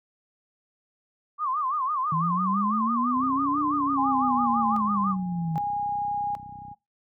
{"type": "tone with vibrato", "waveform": "sine", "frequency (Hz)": 1124, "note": "C#6", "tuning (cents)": 24, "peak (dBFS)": -24, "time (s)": [1.38, 5.16], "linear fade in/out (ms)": 50, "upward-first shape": "sine", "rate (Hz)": 6, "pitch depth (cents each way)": 170}
{"type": "linear two-way sweep", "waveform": "sine", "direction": "up then down", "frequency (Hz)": [157.4, 298.8, 157.4], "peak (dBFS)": -25, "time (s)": [2.12, 5.58], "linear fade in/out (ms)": 0, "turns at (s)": 3.65}
{"type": "click train", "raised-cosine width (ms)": 5, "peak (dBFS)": -32, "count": 113, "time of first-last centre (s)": [3.17, 6.714], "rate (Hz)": 31.6}
{"type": "tone with tremolo", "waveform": "sine", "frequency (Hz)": 820, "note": "G#5", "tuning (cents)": -22, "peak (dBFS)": -25, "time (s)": [3.97, 6.75], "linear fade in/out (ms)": 20, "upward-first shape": "square", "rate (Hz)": 0.63, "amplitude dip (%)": 80}
{"effects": ["noise-tail reverb RT60 0.2 s tail -21 dB re dry", "high-pass 100 Hz 12 dB/octave"]}